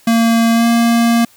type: tone with pitch glide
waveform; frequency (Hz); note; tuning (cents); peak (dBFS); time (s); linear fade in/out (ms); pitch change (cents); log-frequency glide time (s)
square; 229.3 to 233; A#3 to A#3; -28 to -1; -10; 0.07-1.25; 5; +27; 0.53-0.66
effects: white hiss -48 dBFS RMS until 1.36 s